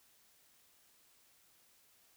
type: silence
effects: white hiss -68 dBFS RMS until 2.16 s